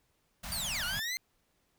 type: band-stop noise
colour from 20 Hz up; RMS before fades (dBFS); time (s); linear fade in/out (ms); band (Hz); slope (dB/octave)
pink; -41; 0.43-1; 10; 250 to 570; 96
type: linear two-way sweep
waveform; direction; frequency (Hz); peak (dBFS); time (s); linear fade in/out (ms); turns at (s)
20% pulse; down then up; 4757 to 1386 to 2113; -28; 0.52-1.17; 0; 0.84
effects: pink hiss -74 dBFS RMS until 1.78 s